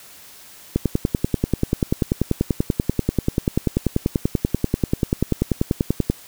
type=click train; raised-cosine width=3 ms; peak=-4 dBFS; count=56; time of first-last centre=0.76-6.1 s; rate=10.3 Hz; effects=white hiss -44 dBFS RMS until 6.27 s